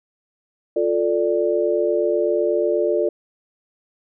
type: chord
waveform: sine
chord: D minor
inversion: first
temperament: just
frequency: 352.4 / 440.5 / 587.3 Hz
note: F4 / A4 / D5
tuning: +16 / +2 / 0 cents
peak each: -21 dBFS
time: 0.76-3.09 s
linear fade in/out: 5 ms
effects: none